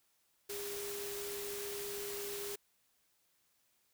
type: tone in noise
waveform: sine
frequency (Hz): 405.5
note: G#4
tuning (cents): -41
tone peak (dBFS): -42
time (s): 0.49-2.56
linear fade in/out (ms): 10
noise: white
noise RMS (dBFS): -44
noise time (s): 0.49-2.56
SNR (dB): -1
effects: white hiss -75 dBFS RMS until 3.93 s